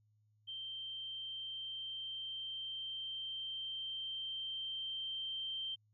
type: tone with level ramp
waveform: sine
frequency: 3136 Hz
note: G7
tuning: in tune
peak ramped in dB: -42 to -38 dBFS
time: 0.47-5.76 s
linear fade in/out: 20 ms
effects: added 106 Hz sine -70 dBFS peak until 5.93 s